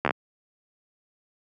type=slowing click train; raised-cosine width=0.5 ms; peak=-7 dBFS; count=5; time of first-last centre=0.05-0.108 s; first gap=13 ms; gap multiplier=1.07; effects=high-pass 150 Hz 12 dB/octave